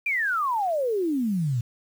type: exponential sweep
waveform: sine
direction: down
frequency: 2446 to 113 Hz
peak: -22 dBFS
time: 0.06-1.61 s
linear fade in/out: 5 ms
effects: 8-bit